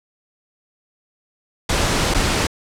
pink noise with dropouts, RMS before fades -18 dBFS, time 1.69-2.47 s, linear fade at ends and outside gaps 5 ms, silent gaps 2.14-2.145 s, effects low-pass 8000 Hz 12 dB/octave

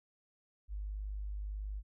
sine tone, 50.8 Hz, G#1, 38 cents flat, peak -37 dBFS, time 0.68-1.83 s, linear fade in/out 50 ms, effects none

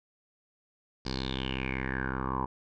10% pulse tone with low-pass filter sweep, 65.41 Hz, C2, in tune, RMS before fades -33 dBFS, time 1.05-2.46 s, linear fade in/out 10 ms, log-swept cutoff 4900 to 950 Hz, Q 7.4, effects none

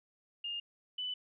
sine tone pair in turn, 2825 / 2993 Hz, F7 / F#7, +19 / +19 cents, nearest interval minor second, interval 100 cents, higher second, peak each -36 / -35 dBFS, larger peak second, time 0.44-0.6 / 0.98-1.14 s, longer neither, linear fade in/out 5 ms, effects none

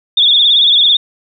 sine tone with vibrato, 3503 Hz, A7, 8 cents flat, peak -6 dBFS, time 0.17-0.97 s, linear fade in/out 5 ms, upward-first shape triangle, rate 18 Hz, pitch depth 110 cents each way, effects none

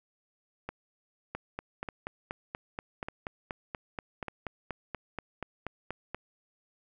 two click trains, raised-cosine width 0.5 ms, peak -20 / -21 dBFS, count 21 / 4, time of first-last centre 1.35-6.146 / 0.69-4.283 s, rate 4.17 / 0.835 Hz, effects none

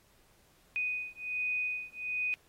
sine beating tone pair, 2489 / 2490.3 Hz, D#7 / D#7, 0 / +1 cents, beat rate 1.3 Hz, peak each -35 / -35 dBFS, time 0.76-2.34 s, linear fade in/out 0 ms, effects pink hiss -66 dBFS RMS until 2.48 s + AAC 48 kbps

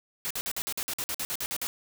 white noise bursts, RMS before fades -32 dBFS, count 14, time 0.25-1.67 s, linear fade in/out 0 ms, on 55 ms, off 50 ms, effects none

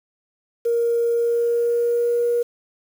sine tone with pitch glide, 468.9 to 476.5 Hz, A#4 to A#4, +10 to +38 cents, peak -16 dBFS, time 0.65-2.43 s, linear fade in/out 10 ms, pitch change +28 cents, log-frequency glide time 1.12-2.3 s, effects tanh soft clip ceiling -12 dBFS + 7-bit

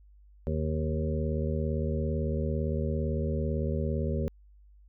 harmonic tone with a mistuned harmonic, 77.78 Hz, D#2, in tune, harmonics 1 / 2 / 3 / 5 / 6 / 7, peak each -30 / -33 / -35 / -37 / -38 / -38 dBFS, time 0.47-4.28 s, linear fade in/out 0 ms, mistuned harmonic 1, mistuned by +20 cents, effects added 50 Hz sine -53 dBFS peak until 4.88 s

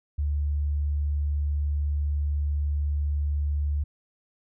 sine tone, 73 Hz, D2, 10 cents flat, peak -23 dBFS, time 0.18-3.84 s, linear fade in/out 10 ms, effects none

